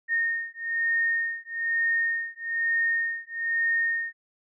sine beating tone pair, 1840 / 1841.1 Hz, A#6 / A#6, -23 / -22 cents, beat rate 1.1 Hz, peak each -27 dBFS, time 0.08-4.13 s, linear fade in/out 50 ms, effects none

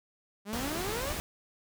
sawtooth exponential sweep, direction up, 196 to 639 Hz, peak -31 dBFS, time 0.45-1.15 s, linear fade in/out 50 ms
pink noise, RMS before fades -36 dBFS, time 0.53-1.2 s, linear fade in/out 0 ms
effects none

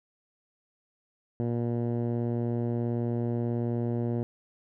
10% pulse tone with low-pass filter, 118.5 Hz, A#2, 29 cents sharp, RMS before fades -29 dBFS, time 1.4-4.23 s, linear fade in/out 0 ms, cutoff 390 Hz, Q 0.54, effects none

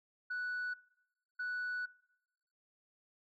sine tone bursts at uneven times, 1480 Hz, F#6, in tune, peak -34 dBFS, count 2, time 0.3-0.74 / 1.39-1.86 s, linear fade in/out 10 ms, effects noise-tail reverb RT60 1.0 s tail -24 dB re dry + tanh soft clip ceiling -34 dBFS

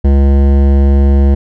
sine tone with hard clipping, 69.3 Hz, C#2, in tune, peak -7 dBFS, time 0.04-1.35 s, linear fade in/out 10 ms, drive 15 dB, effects none

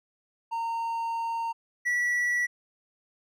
triangle tone pair in turn, 919 / 1947.3 Hz, A#5 / B6, -25 / -25 cents, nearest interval octave + minor second, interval 1300 cents, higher second, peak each -26 / -22 dBFS, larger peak second, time 0.51-1.53 / 1.85-2.47 s, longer first, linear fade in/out 20 ms, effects none

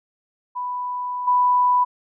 sine tone with level steps, 990 Hz, B5, 4 cents sharp, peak -24 / -14 dBFS, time 0.55-1.85 s, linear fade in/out 20 ms, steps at 1.27 s, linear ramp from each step 10 ms, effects none

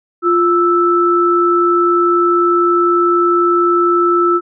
sine tone pair together, 349.1 / 1318 Hz, F4 / E6, -1 / -1 cents, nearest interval octave + major seventh, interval 2300 cents, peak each -12 dBFS, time 0.22-4.41 s, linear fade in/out 50 ms, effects none

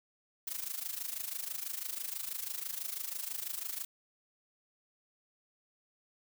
blue noise with amplitude modulation, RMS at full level -36 dBFS, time 0.47-3.85 s, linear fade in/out 5 ms, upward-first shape sine, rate 26.1 Hz, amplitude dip 80%, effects none

